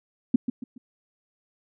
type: tone with echo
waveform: sine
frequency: 246.9 Hz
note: B3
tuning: in tune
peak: -13 dBFS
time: 0.34-0.36 s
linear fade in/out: 5 ms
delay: 140 ms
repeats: 3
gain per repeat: -9 dB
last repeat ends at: 0.78 s
effects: none